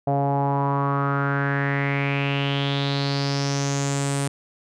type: tone with low-pass filter sweep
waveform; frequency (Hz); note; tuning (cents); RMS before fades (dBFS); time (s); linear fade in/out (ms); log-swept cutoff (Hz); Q
sawtooth; 140; C#3; +18; -23; 0.07-4.28; 5; 690 to 9100; 5.4
effects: none